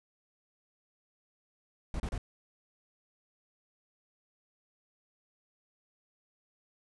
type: noise bursts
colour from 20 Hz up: brown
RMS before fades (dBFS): -34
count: 3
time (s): 1.94-2.179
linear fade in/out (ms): 2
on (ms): 59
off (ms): 31
effects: resampled to 24000 Hz